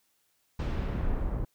brown noise with low-pass filter sweep, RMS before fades -30 dBFS, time 0.59-1.45 s, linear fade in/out 5 ms, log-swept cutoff 5100 to 860 Hz, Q 0.74, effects white hiss -72 dBFS RMS until 1.54 s

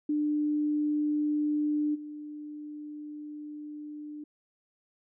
sine tone with level steps, 298.5 Hz, D4, 28 cents sharp, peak -25 / -38 dBFS, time 0.09-4.24 s, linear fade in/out 5 ms, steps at 1.94 s, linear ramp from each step 20 ms, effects none

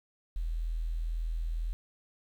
sine tone with quantisation, 40.99 Hz, E1, 9 cents flat, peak -30 dBFS, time 0.36-1.73 s, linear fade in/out 0 ms, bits 10, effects none

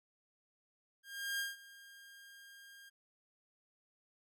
sawtooth tone with ADSR envelope, 1611 Hz, G6, 47 cents sharp, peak -31 dBFS, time 1.03-2.9 s, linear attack 360 ms, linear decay 170 ms, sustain -20 dB, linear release 17 ms, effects none

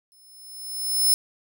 10% pulse tone with exponential growth, 5240 Hz, E8, 11 cents flat, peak -9 dBFS, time 0.12-1.14 s, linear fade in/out 0 ms, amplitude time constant 220 ms, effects none

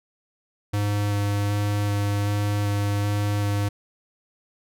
square tone with vibrato, 102.4 Hz, G#2, 24 cents flat, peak -22 dBFS, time 0.73-3.69 s, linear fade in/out 10 ms, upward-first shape square, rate 1.3 Hz, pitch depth 8 cents each way, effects none

